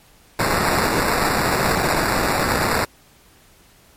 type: noise with sample-and-hold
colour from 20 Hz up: white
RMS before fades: -19 dBFS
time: 0.39-2.85 s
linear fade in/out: 5 ms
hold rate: 3150 Hz
effects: pink hiss -52 dBFS RMS until 3.96 s + MP3 64 kbps